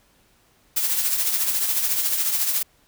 blue noise with tremolo, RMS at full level -20 dBFS, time 0.76-2.63 s, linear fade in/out 10 ms, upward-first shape triangle, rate 14 Hz, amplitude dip 55%, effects pink hiss -60 dBFS RMS until 2.87 s

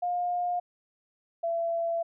sine tone pair in turn, 710 / 672.4 Hz, F5 / E5, +28 / +34 cents, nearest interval minor second, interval 94 cents, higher first, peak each -26 dBFS, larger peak neither, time 0.02-0.6 / 1.43-2.03 s, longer second, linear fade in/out 10 ms, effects none

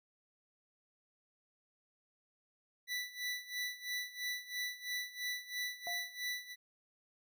25% pulse tone with tremolo, 1975.5 Hz, B6, in tune, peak -32 dBFS, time 2.87-6.56 s, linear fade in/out 50 ms, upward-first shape sine, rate 3 Hz, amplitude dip 85%
sine tone with exponential decay, 698.5 Hz, F5, in tune, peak -38 dBFS, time 5.87-6.15 s, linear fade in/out 0 ms, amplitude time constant 59 ms
effects none

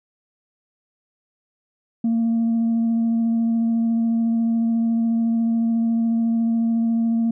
sine tone with vibrato, 229.2 Hz, A#3, 29 cents flat, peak -15 dBFS, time 2.04-7.31 s, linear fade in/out 5 ms, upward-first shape triangle, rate 14 Hz, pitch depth 13 cents each way, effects tanh soft clip ceiling -15 dBFS

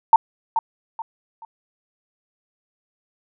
sine tone with echo, 902 Hz, A5, 43 cents sharp, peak -6 dBFS, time 0.13-0.16 s, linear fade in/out 2 ms, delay 430 ms, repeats 3, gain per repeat -10 dB, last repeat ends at 1.45 s, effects none

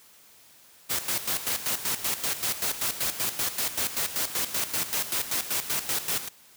white noise with tremolo, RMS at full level -27 dBFS, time 0.89-6.29 s, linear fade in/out 20 ms, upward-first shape square, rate 5.2 Hz, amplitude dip 70%, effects white hiss -55 dBFS RMS until 6.56 s + high-pass 60 Hz 12 dB/octave

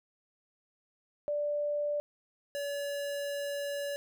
sine / square tone pair in turn, 587.3 / 569.9 Hz, D5 / C#5, 0 / +48 cents, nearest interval minor second, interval 52 cents, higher first, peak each -29 / -34 dBFS, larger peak first, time 1.28-2 / 2.55-3.96 s, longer second, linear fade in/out 0 ms, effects none

